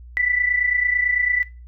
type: tone pair together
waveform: sine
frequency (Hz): 1972 / 2001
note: B6 / B6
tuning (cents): -3 / +22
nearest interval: unison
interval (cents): 25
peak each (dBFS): -19 / -23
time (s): 0.17-1.43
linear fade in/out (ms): 0
effects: noise-tail reverb RT60 0.3 s tail -18 dB re dry + added 60 Hz sine -38 dBFS peak until 1.67 s